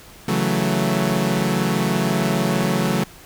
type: chord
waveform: sawtooth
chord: F# minor seventh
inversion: second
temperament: equal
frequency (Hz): 138.59 / 164.81 / 185 / 220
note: C#3 / E3 / F#3 / A3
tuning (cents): 0 / 0 / 0 / 0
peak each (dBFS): -21 / -21 / -18 / -19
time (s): 0.28-3.04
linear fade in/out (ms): 5
effects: pink hiss -44 dBFS RMS until 3.25 s